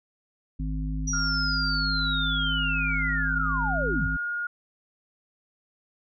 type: harmonic tone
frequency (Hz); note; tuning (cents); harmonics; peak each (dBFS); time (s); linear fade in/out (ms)
52; G#1; +3; 1 / 3 / 5; -28 / -33 / -35; 0.59-4.17; 10
type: linear sweep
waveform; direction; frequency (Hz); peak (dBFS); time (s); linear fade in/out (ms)
sine; down; 5840 to 59; -28; 1.07-4.08; 10
type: tone with pitch glide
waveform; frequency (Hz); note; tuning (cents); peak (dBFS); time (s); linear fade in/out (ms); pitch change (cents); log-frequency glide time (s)
sine; 1402 to 1427.3; F6 to F6; +6 to +37; -27; 1.13-4.47; 5; +31; 2.08-3.88
effects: none